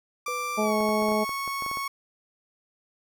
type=tone with pitch glide; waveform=30% pulse; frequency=1177 to 1104.5 Hz; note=D6 to C#6; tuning=+3 to -7 cents; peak=-26 dBFS; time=0.26-1.88 s; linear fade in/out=5 ms; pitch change=-110 cents; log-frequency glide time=0.62-0.74 s
type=tone with exponential decay; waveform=sine; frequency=493.9 Hz; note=B4; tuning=in tune; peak=-32 dBFS; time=0.28-1.34 s; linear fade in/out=1 ms; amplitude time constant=230 ms
type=harmonic tone; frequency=213.3 Hz; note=G#3; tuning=46 cents sharp; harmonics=1 / 2 / 3 / 4; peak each=-27 / -28 / -27 / -31 dBFS; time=0.57-1.25 s; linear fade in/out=20 ms
type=clicks; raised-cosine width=1 ms; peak=-25 dBFS; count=11; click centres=0.807 / 0.89 / 1.023 / 1.086 / 1.119 / 1.293 / 1.477 / 1.623 / 1.663 / 1.714 / 1.772 s
effects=none